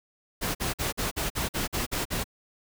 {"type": "noise bursts", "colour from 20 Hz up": "pink", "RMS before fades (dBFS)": -29, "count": 10, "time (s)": [0.41, 2.242], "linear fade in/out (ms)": 20, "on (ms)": 140, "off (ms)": 48, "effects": []}